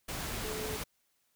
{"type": "tone in noise", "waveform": "sine", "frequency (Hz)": 432.4, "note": "A4", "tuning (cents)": -30, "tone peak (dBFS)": -39, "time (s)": [0.44, 0.77], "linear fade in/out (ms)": 10, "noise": "pink", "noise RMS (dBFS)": -38, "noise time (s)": [0.08, 0.84], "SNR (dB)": -4, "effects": ["white hiss -75 dBFS RMS until 1.35 s"]}